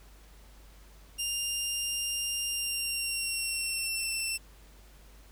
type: tone with pitch glide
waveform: 15% pulse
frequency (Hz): 2800 to 2687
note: F7 to E7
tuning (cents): +4 to +33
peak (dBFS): -23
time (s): 1.18-4.38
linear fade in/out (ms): 20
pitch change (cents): -71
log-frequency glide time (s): 2.48-4.11
effects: added 50 Hz sine -52 dBFS peak until 5.31 s + pink hiss -59 dBFS RMS until 5.31 s